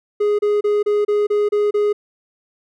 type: tone bursts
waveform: triangle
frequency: 415.3 Hz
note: G#4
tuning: in tune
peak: -12 dBFS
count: 8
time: 0.2-1.93 s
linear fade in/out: 10 ms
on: 190 ms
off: 30 ms
effects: none